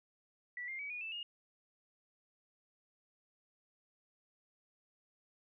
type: tone with pitch steps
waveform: sine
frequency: 1958 / 2111 / 2275 / 2453 / 2644 / 2850 Hz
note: B6 / C7 / C#7 / D#7 / E7 / F7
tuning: -15 / +15 / +44 / -25 / +5 / +34 cents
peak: -40 dBFS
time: 0.57-1.23 s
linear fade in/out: 2 ms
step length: 110 ms
effects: none